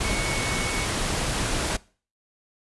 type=tone in noise; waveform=sine; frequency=2216 Hz; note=C#7; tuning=1 cent flat; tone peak=-31 dBFS; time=0.04-0.85 s; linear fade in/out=10 ms; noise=pink; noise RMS=-26 dBFS; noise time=0-1.77 s; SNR=-8 dB; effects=noise-tail reverb RT60 0.4 s tail -22 dB re dry + resampled to 24000 Hz